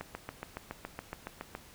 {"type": "click train", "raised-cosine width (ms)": 0.5, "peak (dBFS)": -23, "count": 12, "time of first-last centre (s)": [0.01, 1.551], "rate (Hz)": 7.14, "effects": ["pink hiss -55 dBFS RMS until 1.74 s"]}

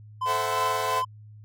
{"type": "tone with tremolo", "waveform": "triangle", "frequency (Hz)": 1024, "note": "C6", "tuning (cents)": -38, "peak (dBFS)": -21, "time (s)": [0.21, 1.05], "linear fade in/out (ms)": 10, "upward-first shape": "triangle", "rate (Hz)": 2.9, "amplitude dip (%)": 60}
{"type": "chord", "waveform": "sawtooth", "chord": "F# half-diminished seventh", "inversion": "first", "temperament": "equal with one note detuned", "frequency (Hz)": [440, 523.3, 659.3, 746.4], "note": ["A4", "C5", "E5", "F#5"], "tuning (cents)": [0, 0, 0, 15], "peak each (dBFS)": -29, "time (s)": [0.25, 1.03], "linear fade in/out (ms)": 50}
{"effects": ["added 106 Hz sine -44 dBFS peak until 1.44 s"]}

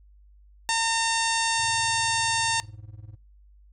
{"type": "harmonic tone", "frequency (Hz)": 910, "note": "A#5", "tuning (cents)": -42, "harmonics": [1, 2, 3, 4, 5, 6, 7, 8, 9, 10], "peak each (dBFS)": [-26, -29, -31, -32, -33, -34, -34, -35, -36, -36], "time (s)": [0.69, 2.6], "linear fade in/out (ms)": 0}
{"type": "tone with tremolo", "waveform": "triangle", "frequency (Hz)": 105.1, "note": "G#2", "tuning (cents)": 21, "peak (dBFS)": -35, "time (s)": [1.58, 3.16], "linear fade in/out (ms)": 20, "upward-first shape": "sine", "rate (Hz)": 20, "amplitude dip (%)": 90}
{"effects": ["noise-tail reverb RT60 0.3 s tail -23 dB re dry", "added 50 Hz sine -51 dBFS peak until 3.72 s"]}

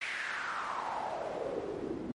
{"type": "noise with band-pass filter sweep", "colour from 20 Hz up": "pink", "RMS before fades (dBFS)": -37, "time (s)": [0.01, 2.12], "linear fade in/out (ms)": 10, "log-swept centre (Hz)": [2200, 270], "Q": 3.9, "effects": ["MP3 48 kbps"]}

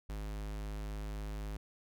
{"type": "tone", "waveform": "square", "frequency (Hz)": 51.91, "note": "G#1", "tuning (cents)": 0, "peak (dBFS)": -39, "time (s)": [0.09, 1.57], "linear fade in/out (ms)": 5, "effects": []}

